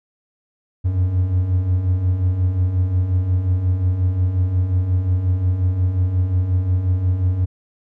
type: beating tone pair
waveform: triangle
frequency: 87.31 / 92.91 Hz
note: F2 / F#2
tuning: 0 / +8 cents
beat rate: 5.6 Hz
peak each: -22 / -14 dBFS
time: 0.84-7.46 s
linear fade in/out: 20 ms
effects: none

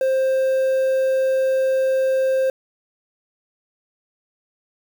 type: tone with quantisation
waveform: triangle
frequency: 527 Hz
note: C5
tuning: 12 cents sharp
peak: -14 dBFS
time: 0.01-2.5 s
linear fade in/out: 2 ms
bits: 7
effects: none

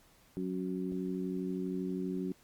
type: harmonic tone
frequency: 92.5 Hz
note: F#2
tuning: in tune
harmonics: 2 / 3 / 4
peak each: -36 / -38 / -39 dBFS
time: 0.37-2.32 s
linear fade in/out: 0 ms
effects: pink hiss -64 dBFS RMS until 2.43 s + Opus 48 kbps

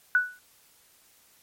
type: tone with exponential decay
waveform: sine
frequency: 1480 Hz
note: F#6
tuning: in tune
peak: -15 dBFS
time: 0.15-0.39 s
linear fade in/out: 1 ms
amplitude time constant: 52 ms
effects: white hiss -60 dBFS RMS until 1.42 s + MP3 64 kbps

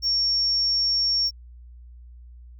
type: tone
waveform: triangle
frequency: 5500 Hz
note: F8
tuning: 27 cents flat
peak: -16 dBFS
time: 0.02-1.31 s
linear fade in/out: 50 ms
effects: tanh soft clip ceiling -18 dBFS + added 60 Hz sine -42 dBFS peak until 2.59 s

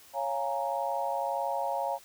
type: chord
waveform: sine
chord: Bb minor seventh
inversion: first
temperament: equal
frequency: 554.4 / 698.5 / 830.6 / 932.3 Hz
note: Db5 / F5 / Ab5 / Bb5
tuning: 0 / 0 / 0 / 0 cents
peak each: -34 dBFS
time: 0.13-1.99 s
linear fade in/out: 50 ms
effects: white hiss -55 dBFS RMS until 2.04 s

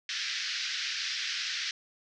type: band-pass noise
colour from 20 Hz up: white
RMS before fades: -34 dBFS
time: 0.09-1.71 s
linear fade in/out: 2 ms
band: 1500 to 5600 Hz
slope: 48 dB/octave
effects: none

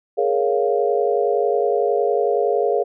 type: chord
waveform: sine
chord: Bb minor seventh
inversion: third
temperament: equal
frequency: 415.3 / 466.2 / 554.4 / 698.5 Hz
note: Ab4 / Bb4 / Db5 / F5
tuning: 0 / 0 / 0 / 0 cents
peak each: -20 / -21 / -23 / -23 dBFS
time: 0.17-2.84 s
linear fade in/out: 20 ms
effects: none

